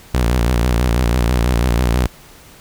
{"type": "tone with vibrato", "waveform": "sawtooth", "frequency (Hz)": 60.1, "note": "B1", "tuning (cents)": -46, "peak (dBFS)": -9, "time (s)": [0.14, 2.07], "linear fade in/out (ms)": 5, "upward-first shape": "square", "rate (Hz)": 6.1, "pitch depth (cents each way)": 88, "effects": ["pink hiss -43 dBFS RMS until 2.6 s"]}